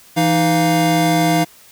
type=tone cluster; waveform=square; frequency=165.9 / 313.2 / 697 Hz; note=E3 / D#4 / F5; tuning=+11 / +11 / -4 cents; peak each=-18 dBFS; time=0.16-1.45 s; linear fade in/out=20 ms; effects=white hiss -46 dBFS RMS until 1.71 s